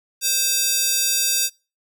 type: tone with high-pass filter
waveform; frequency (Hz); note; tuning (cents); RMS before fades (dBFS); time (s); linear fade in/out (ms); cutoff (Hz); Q
square; 523.3; C5; 0; -20; 0.21-1.5; 50; 5300; 1.1
effects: noise-tail reverb RT60 0.3 s tail -25 dB re dry